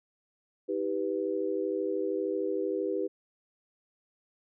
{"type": "chord", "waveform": "sine", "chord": "Eb augmented", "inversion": "none", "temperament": "equal with one note detuned", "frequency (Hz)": [319, 392, 493.9], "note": ["Eb4", "G4", "B4"], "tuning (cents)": [43, 0, 0], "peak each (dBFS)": [-34, -31, -33], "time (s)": [0.68, 3.08], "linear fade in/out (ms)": 20, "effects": []}